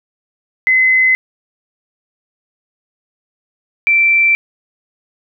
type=tone pair in turn; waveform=sine; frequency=2041 / 2342 Hz; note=C7 / D7; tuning=-44 / -5 cents; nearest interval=major second; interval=239 cents; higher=second; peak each=-8 dBFS; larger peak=neither; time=0.67-1.15 / 3.87-4.35 s; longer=neither; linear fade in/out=0 ms; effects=none